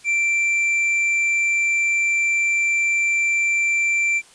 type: tone with hard clipping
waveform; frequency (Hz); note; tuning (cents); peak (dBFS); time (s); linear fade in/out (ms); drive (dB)
sine; 2349; D7; 0; -18; 0.04-4.22; 50; 4
effects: white hiss -49 dBFS RMS until 4.34 s + resampled to 22050 Hz